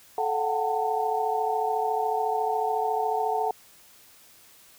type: tone cluster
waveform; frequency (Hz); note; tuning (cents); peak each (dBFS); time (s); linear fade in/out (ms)
sine; 436.7 / 728 / 762 / 897; A4 / F#5 / G5 / A5; -13 / -28 / -49 / +33; -29; 0.18-3.51; 2
effects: white hiss -54 dBFS RMS until 4.78 s